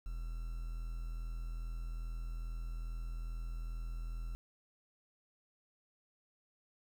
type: tone with quantisation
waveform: triangle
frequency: 41.2 Hz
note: E1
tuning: in tune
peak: -36 dBFS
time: 0.06-4.35 s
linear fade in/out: 0 ms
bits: 10
effects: none